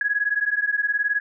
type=beating tone pair; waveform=sine; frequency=1661.2 / 1680.2 Hz; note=G#6 / G#6; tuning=0 / +20 cents; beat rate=19 Hz; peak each=-23 dBFS; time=0.01-1.2 s; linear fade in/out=2 ms; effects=none